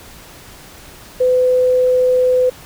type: tone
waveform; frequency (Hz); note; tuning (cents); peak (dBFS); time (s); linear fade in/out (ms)
sine; 505; B4; +39; -10; 1.2-2.5; 10
effects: pink hiss -39 dBFS RMS until 2.65 s